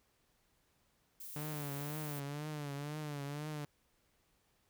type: noise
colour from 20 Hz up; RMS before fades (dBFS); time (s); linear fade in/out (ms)
violet; -48; 1.2-2.2; 5
type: tone with vibrato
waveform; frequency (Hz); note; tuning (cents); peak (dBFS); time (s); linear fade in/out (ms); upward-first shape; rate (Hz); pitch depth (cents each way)
sawtooth; 146.83; D3; 0; -36; 1.36-3.65; 0; triangle; 2; 90
effects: pink hiss -75 dBFS RMS until 4.69 s